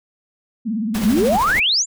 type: tone with vibrato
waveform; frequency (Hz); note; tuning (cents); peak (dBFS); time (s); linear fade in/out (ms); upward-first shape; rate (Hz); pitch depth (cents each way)
sine; 219; A3; -8; -19; 0.65-1.38; 20; sine; 18; 140
type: noise with tremolo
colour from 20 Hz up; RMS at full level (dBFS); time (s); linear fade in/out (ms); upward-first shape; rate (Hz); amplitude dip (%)
pink; -26; 0.94-1.6; 10; sine; 13; 40
type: exponential sweep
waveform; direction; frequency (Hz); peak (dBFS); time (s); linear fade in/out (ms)
sine; up; 164.81 to 7540; -14; 1.02-1.86; 50
effects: none